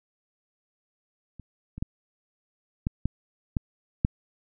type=clicks; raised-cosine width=5 ms; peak=-30 / -25 / -15 / -13 / -12 / -13 / -8 dBFS; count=7; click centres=1.397 / 1.78 / 1.825 / 2.869 / 3.056 / 3.568 / 4.049 s; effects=none